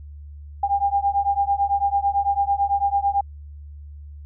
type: beating tone pair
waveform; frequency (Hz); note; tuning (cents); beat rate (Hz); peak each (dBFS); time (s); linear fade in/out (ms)
sine; 797 / 806; G5 / G5; +28 / +48; 9; -21; 0.63-3.21; 5
effects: added 73 Hz sine -36 dBFS peak until 4.25 s

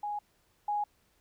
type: tone pair in turn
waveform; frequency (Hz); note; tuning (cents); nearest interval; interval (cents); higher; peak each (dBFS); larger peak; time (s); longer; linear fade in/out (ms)
sine; 829 / 829; G#5 / G#5; -3 / -3; unison; 0; neither; -32 / -28; second; 0.03-0.19 / 0.68-0.84; neither; 5
effects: pink hiss -70 dBFS RMS until 1.2 s

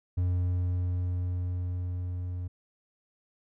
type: tone with level ramp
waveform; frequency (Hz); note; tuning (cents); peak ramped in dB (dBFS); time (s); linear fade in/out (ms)
triangle; 89.6; F2; +45; -22 to -30; 0.17-2.48; 10
effects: none

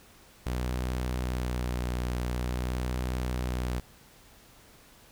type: tone with vibrato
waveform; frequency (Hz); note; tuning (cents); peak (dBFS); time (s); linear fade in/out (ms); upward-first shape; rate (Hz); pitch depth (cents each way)
sawtooth; 61.74; B1; 0; -25; 0.46-3.8; 5; sine; 0.48; 20
effects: pink hiss -56 dBFS RMS until 5.11 s

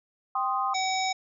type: chord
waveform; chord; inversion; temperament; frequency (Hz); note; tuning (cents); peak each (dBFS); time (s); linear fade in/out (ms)
sine; C minor; second; equal; 784 / 1046.5 / 1244.5; G5 / C6 / Eb6; 0 / 0 / 0; -29; 0.35-0.74; 5
type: harmonic tone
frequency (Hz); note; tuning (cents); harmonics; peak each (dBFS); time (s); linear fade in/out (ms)
758; F#5; +42; 1 / 3 / 5 / 7 / 9; -27 / -32 / -34 / -35 / -37; 0.74-1.13; 10
effects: none

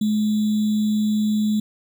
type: tone with sample-and-hold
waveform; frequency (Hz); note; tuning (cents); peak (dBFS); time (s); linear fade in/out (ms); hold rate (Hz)
sine; 212.8; G#3; +42; -17; 0.01-1.6; 5; 3675
effects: none

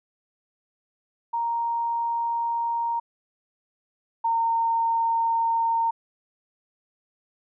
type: tone pair in turn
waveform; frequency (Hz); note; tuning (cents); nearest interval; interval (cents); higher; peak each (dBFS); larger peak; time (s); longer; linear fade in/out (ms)
sine; 932.3 / 916.8; A#5 / A#5; 0 / -29; unison; 29; first; -23 / -20; second; 1.33-3 / 4.24-5.91; neither; 10
effects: none

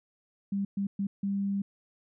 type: tone bursts at uneven times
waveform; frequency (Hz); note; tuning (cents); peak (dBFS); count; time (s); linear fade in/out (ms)
sine; 198.5; G3; +22; -27; 4; 0.52-0.65 / 0.77-0.87 / 0.99-1.07 / 1.23-1.62; 5
effects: none

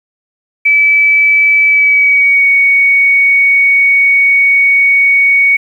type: tone with pitch glide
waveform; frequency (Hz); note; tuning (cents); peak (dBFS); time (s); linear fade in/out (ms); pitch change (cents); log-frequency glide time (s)
sine; 2302 to 2234; D7 to C#7; -35 to +13; -5; 0.65-5.57; 10; -52; 1.66-2.49
effects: 7-bit

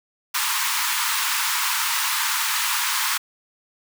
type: high-pass noise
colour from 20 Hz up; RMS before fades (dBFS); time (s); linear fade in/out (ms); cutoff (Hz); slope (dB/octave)
pink; -23; 0.34-3.18; 10; 890; 96
effects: none

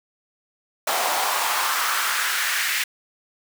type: noise with high-pass filter sweep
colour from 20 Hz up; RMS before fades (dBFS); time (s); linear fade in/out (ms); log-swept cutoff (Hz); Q
pink; -23; 0.87-2.84; 5; 710 to 2000; 2.3
effects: none

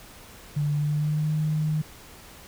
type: tone with pitch glide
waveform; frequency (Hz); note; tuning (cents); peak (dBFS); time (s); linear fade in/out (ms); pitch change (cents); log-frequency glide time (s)
sine; 146.83 to 154.13; D3 to D#3; 0 to -16; -22; 0.56-1.82; 10; +84; 0.75-1.32
effects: pink hiss -47 dBFS RMS until 2.47 s

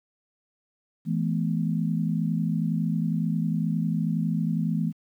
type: chord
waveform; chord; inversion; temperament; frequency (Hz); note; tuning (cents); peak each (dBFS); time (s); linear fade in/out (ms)
sine; E suspended fourth; none; equal with one note detuned; 164.81 / 214.5 / 246.9; E3 / A3 / B3; 0 / -44 / 0; -25 / -28 / -31; 1.05-4.93; 50
effects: 10-bit

